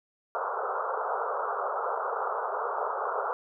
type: band-pass noise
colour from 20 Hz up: white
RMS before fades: -31 dBFS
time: 0.35-3.33 s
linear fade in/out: 0 ms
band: 410 to 1400 Hz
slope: 96 dB/octave
effects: none